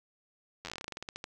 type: slowing click train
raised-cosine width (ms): 0.2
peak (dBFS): -22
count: 18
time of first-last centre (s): 0.65-1.241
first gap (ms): 10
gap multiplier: 1.14
effects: none